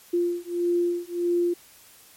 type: beating tone pair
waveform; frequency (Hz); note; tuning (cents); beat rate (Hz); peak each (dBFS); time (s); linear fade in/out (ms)
sine; 347.4 / 349; F4 / F4; -9 / -1; 1.6; -25; 0.13-1.54; 10
effects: white hiss -52 dBFS RMS until 2.16 s + MP3 64 kbps